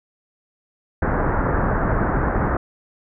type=low-pass noise; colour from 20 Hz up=pink; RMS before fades=-20 dBFS; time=1.02-2.57 s; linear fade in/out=5 ms; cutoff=1700 Hz; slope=48 dB/octave; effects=none